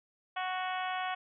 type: harmonic tone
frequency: 370 Hz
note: F#4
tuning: in tune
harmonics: 2 / 3 / 4 / 5 / 6 / 7 / 8 / 9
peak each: -35 / -39 / -41 / -43 / -45 / -46 / -47 / -48 dBFS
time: 0.36-1.15 s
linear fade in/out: 10 ms
effects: none